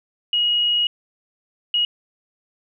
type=tone bursts at uneven times; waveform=sine; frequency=2893 Hz; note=F#7; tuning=40 cents flat; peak=-16 dBFS; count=2; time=0.33-0.87 / 1.74-1.85 s; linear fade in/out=2 ms; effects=none